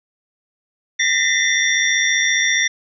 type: tone cluster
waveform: sine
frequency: 1813 / 1959 / 2054 / 3550 / 5710 Hz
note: A#6 / B6 / C7 / A7 / F8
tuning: -49 / -15 / -33 / +15 / +37 cents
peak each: -21 dBFS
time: 0.99-2.68 s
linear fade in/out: 10 ms
effects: none